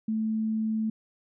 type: tone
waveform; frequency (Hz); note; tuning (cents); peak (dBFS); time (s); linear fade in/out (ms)
sine; 219.4; A3; -5; -25; 0.08-0.9; 5
effects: none